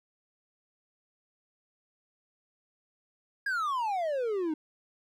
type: exponential sweep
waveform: triangle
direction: down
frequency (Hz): 1661.2 to 299.1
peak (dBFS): -26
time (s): 3.46-4.54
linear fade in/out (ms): 5
effects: none